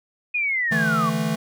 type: linear sweep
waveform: sine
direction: down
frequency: 2489 to 1091 Hz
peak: -20 dBFS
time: 0.34-1.1 s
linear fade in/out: 10 ms
type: chord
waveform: square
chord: D suspended second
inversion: none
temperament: equal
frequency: 146.83 / 164.81 / 220 Hz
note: D3 / E3 / A3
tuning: 0 / 0 / 0 cents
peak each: -30 / -26 / -25 dBFS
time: 0.71-1.36 s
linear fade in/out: 10 ms
effects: none